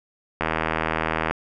click train, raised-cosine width 0.5 ms, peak -7 dBFS, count 73, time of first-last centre 0.41-1.31 s, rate 80 Hz, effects none

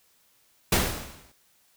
pink noise with exponential decay, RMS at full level -19 dBFS, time 0.72-1.32 s, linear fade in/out 5 ms, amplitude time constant 130 ms, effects white hiss -64 dBFS RMS until 1.76 s

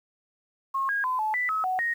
sine tone with pitch steps, 1081 / 1634 / 1019 / 864 / 1983 / 1285 / 744 / 1868 Hz, C#6 / G#6 / C6 / A5 / B6 / E6 / F#5 / A#6, -44 / -29 / -46 / -32 / +7 / -45 / +9 / +3 cents, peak -24 dBFS, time 0.74-1.94 s, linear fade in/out 10 ms, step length 150 ms, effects 9-bit

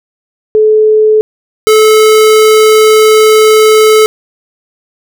sine / square tone pair in turn, 431.2 / 433.4 Hz, A4 / A4, -35 / -26 cents, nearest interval unison, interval 9 cents, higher second, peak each -3 dBFS, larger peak neither, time 0.55-1.21 / 1.67-4.06 s, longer second, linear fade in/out 0 ms, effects none

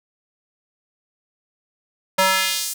square tone with high-pass filter sweep, 189.4 Hz, F#3, 41 cents sharp, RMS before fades -20 dBFS, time 2.18-2.74 s, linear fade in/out 10 ms, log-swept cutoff 640 to 8600 Hz, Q 1, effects none

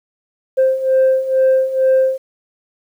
sine beating tone pair, 523.3 / 525.5 Hz, C5 / C5, 0 / +7 cents, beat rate 2.2 Hz, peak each -15 / -11 dBFS, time 0.57-2.18 s, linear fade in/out 20 ms, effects tanh soft clip ceiling -7 dBFS + 8-bit

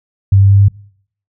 sine tone with pitch steps, 98 / 98.62 / 99.25 / 99.89 Hz, G2 / G2 / G2 / G2, 0 / +11 / +22 / +33 cents, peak -4 dBFS, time 0.32-0.684 s, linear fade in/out 5 ms, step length 91 ms, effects noise-tail reverb RT60 0.6 s tail -24 dB re dry

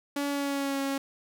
sawtooth tone with pitch glide, 284.2 to 274.5 Hz, C#4 to C#4, +43 to -17 cents, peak -24 dBFS, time 0.16-0.98 s, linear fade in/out 5 ms, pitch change -60 cents, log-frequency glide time 0.29-0.8 s, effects none

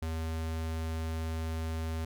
square tone, 80.7 Hz, E2, 36 cents flat, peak -33 dBFS, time 0.02-2.05 s, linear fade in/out 5 ms, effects none

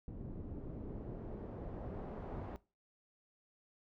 pink noise with low-pass filter sweep, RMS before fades -45 dBFS, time 0.08-2.56 s, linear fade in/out 0 ms, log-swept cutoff 290 to 820 Hz, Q 0.94, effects noise-tail reverb RT60 0.3 s tail -20 dB re dry

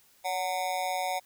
square tone with amplitude modulation, 740 Hz, F#5, in tune, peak -25 dBFS, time 0.24-1.2 s, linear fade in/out 20 ms, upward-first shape sine, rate 176 Hz, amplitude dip 100%, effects white hiss -62 dBFS RMS until 1.25 s

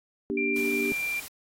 sine chord, G minor, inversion first, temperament equal with one note detuned, 238.5 / 293.7 / 392 Hz, Bb3 / D4 / G4, +40 / 0 / 0 cents, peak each -32 / -31 / -29 dBFS, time 0.3-0.92 s, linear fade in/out 0 ms
sine tone, 2371 Hz, D7, 16 cents sharp, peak -27 dBFS, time 0.37-1.2 s, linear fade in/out 5 ms
white noise, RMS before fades -41 dBFS, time 0.56-1.28 s, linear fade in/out 0 ms
effects AAC 48 kbps

